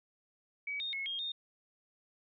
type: tone with pitch steps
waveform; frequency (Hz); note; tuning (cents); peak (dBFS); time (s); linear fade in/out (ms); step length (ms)
sine; 2274 / 3689 / 2181 / 3238 / 3669; C#7 / A#7 / C#7 / G#7 / A#7; +44 / -19 / -29 / -45 / -28; -35; 0.67-1.32; 5; 130
effects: none